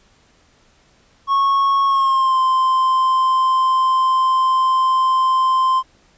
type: tone with pitch glide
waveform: triangle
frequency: 1100 to 1042.5 Hz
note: C#6 to C6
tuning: -14 to -7 cents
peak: -11 dBFS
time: 1.27-5.83 s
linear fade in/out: 50 ms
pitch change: -93 cents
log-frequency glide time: 1.86-2.39 s
effects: pink hiss -55 dBFS RMS until 6.17 s + resampled to 16000 Hz